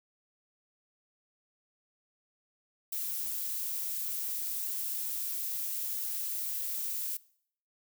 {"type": "noise", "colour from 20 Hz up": "violet", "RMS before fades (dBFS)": -35, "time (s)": [2.92, 7.17], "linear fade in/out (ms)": 5, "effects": ["noise-tail reverb RT60 0.6 s tail -21 dB re dry"]}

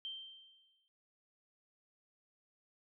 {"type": "tone with exponential decay", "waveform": "sine", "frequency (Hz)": 3136, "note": "G7", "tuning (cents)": 0, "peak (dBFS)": -39, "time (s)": [0.05, 0.88], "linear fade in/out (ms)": 0, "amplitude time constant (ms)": 180, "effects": []}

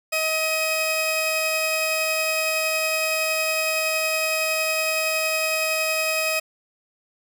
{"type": "tone pair together", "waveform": "sawtooth", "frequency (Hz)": [633.7, 2524], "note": ["D#5", "D#7"], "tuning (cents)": [32, 24], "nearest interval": "2 octaves", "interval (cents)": 2392, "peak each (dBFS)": [-21, -20], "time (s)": [0.12, 6.4], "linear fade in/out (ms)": 10, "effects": []}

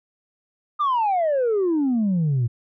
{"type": "exponential sweep", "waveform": "sine", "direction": "down", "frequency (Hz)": [1231, 112.8], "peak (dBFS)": -16, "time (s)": [0.79, 2.48], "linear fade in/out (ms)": 20, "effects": ["tanh soft clip ceiling -16 dBFS"]}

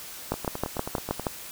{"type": "two click trains", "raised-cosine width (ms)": 1, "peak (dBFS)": [-17, -11], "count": [9, 7], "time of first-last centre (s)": [[0.34, 1.197], [0.32, 1.268]], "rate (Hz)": [9.34, 6.33], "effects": ["white hiss -41 dBFS RMS until 1.51 s"]}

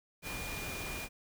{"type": "tone in noise", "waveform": "sine", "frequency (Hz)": 2419, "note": "D#7", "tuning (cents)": -49, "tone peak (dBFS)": -43, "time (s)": [0.22, 1.09], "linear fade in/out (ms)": 50, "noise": "pink", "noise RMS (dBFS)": -41, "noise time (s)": [0.22, 1.09], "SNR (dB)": -5, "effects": []}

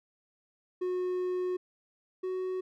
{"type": "tone pair in turn", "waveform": "triangle", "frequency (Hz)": [364.2, 371.4], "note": ["F#4", "F#4"], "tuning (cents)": [-27, 7], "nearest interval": "unison", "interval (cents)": 34, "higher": "second", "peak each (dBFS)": [-27, -29], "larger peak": "first", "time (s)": [[0.81, 1.57], [2.23, 2.61]], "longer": "first", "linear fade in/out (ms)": 10, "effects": []}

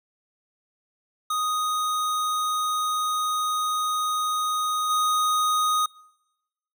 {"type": "tone with level steps", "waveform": "square", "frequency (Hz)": 1244.5, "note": "D#6", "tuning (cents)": 0, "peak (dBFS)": [-24, -21], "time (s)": [1.3, 5.86], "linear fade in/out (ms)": 5, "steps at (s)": 4.89, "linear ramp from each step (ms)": 20, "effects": ["noise-tail reverb RT60 1.0 s tail -25 dB re dry"]}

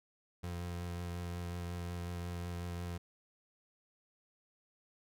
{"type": "tone with vibrato", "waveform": "30% pulse", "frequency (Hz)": 87.31, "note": "F2", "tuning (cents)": 0, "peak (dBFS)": -36, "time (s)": [0.43, 2.98], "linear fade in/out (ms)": 10, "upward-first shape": "triangle", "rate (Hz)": 5.5, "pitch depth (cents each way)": 22, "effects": []}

